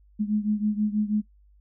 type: beating tone pair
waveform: sine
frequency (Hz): 209.1 / 215.3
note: G#3 / A3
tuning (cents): +12 / -37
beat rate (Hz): 6.2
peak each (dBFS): -24 / -27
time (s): 0.19-1.22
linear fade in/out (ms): 20
effects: noise-tail reverb RT60 0.1 s tail -20 dB re dry + added 50 Hz sine -54 dBFS peak until 1.6 s